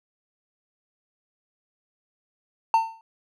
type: tone with exponential decay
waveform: triangle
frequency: 900 Hz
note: A5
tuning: 39 cents sharp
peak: -11 dBFS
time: 2.74-3.01 s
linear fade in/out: 1 ms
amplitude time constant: 57 ms
effects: none